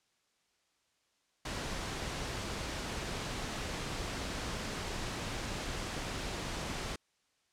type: noise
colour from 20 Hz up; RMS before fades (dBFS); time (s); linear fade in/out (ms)
pink; -38; 1.45-6.96; 5
effects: white hiss -75 dBFS RMS until 7.52 s + low-pass 7000 Hz 12 dB/octave